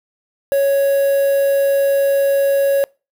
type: tone with quantisation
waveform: triangle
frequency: 554.4 Hz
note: C#5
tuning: in tune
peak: -10 dBFS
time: 0.52-2.84 s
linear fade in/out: 0 ms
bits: 5
effects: noise-tail reverb RT60 0.3 s tail -26 dB re dry